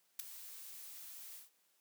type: noise with ADSR envelope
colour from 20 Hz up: blue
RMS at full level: -36 dBFS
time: 0.19-1.5 s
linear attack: 8 ms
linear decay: 5 ms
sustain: -15 dB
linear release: 150 ms
effects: white hiss -75 dBFS RMS until 1.8 s + high-pass 200 Hz 12 dB/octave